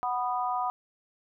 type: chord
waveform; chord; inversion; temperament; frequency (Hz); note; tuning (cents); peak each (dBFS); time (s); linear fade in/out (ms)
sine; B major; second; just; 740.8 / 987.8 / 1234.7; F#5 / B5 / D#6; +2 / 0 / -14; -30 / -31 / -33; 0.03-0.7; 0
effects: none